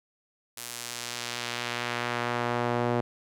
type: tone with band-pass filter sweep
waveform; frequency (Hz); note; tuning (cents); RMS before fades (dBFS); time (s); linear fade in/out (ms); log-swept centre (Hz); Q
sawtooth; 120.3; B2; -45; -31; 0.57-3.01; 5; 11000 to 550; 0.76
effects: none